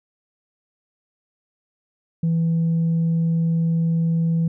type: tone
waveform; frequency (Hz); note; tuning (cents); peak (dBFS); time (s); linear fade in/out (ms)
sine; 165.2; E3; +4; -15; 2.23-4.48; 5
effects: tanh soft clip ceiling -15 dBFS